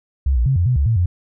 sine tone with pitch steps, 67.5 / 59.2 / 134.1 / 87.5 / 125.7 / 70.5 / 113.5 / 88.6 Hz, C#2 / A#1 / C3 / F2 / B2 / C#2 / A#2 / F2, -45 / +27 / +43 / +4 / +31 / +30 / -46 / +25 cents, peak -13 dBFS, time 0.26-1.06 s, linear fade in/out 5 ms, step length 100 ms, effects none

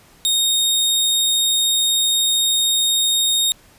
sawtooth tone, 3713 Hz, A#7, 8 cents flat, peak -12 dBFS, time 0.25-3.52 s, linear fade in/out 0 ms, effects pink hiss -50 dBFS RMS until 3.78 s + resampled to 32000 Hz

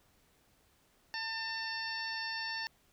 harmonic tone, 898 Hz, A5, 35 cents sharp, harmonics 1 / 2 / 3 / 4 / 5 / 6, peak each -44 / -39 / -46 / -52 / -42 / -44 dBFS, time 1.14-2.67 s, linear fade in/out 0 ms, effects pink hiss -69 dBFS RMS until 2.92 s

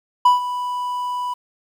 triangle tone with ADSR envelope, 987.8 Hz, B5, in tune, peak -6 dBFS, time 0.25-1.34 s, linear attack 7 ms, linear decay 140 ms, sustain -14 dB, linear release 9 ms, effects 8-bit

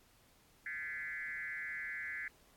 sine tone with frequency modulation, 1864.7 Hz, A#6, in tune, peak -39 dBFS, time 0.66-2.28 s, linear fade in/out 2 ms, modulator 152 Hz, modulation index 1.9, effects pink hiss -67 dBFS RMS until 2.56 s + AAC 64 kbps

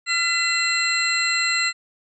sine tone cluster, 1376 / 2012 / 2712 / 4126 / 7610 Hz, F6 / B6 / E7 / C8 / A#8, -26 / +32 / +49 / -25 / +35 cents, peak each -27 / -23 / -26 / -24 / -29 dBFS, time 0.06-1.73 s, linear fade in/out 50 ms, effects none

